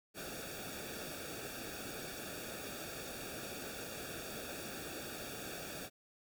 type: noise with comb filter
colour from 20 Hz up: pink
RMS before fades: -45 dBFS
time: 0.14-5.9 s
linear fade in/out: 50 ms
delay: 0.98 ms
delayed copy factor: -0.85
effects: none